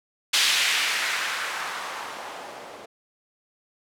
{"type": "noise with low-pass filter sweep", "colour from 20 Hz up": "violet", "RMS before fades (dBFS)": -27, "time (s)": [0.33, 2.86], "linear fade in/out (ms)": 10, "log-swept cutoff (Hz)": [3200, 520], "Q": 1.3, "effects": []}